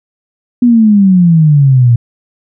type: exponential sweep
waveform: sine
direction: down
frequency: 247.8 to 115.9 Hz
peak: -3 dBFS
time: 0.62-1.96 s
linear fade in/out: 5 ms
effects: none